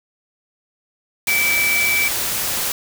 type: tone in noise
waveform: sine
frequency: 2311 Hz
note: D7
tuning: 28 cents flat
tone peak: -16 dBFS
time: 1.28-2.08 s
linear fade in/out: 2 ms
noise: white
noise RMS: -22 dBFS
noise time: 1.27-2.72 s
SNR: +3 dB
effects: none